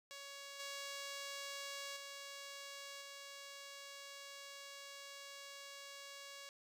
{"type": "tone with level steps", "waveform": "5% pulse", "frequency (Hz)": 559, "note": "C#5", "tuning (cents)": 14, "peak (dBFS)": [-38, -33, -37, -39], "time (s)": [0.11, 6.49], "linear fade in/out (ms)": 0, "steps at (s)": [0.59, 1.96, 3.01], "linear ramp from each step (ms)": 10, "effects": ["resampled to 32000 Hz"]}